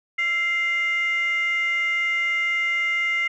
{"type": "tone with frequency modulation", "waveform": "sine", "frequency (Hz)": 2092, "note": "C7", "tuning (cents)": -1, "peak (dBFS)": -19, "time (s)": [0.18, 3.28], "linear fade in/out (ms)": 10, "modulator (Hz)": 743, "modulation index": 0.44, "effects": ["tanh soft clip ceiling -16 dBFS"]}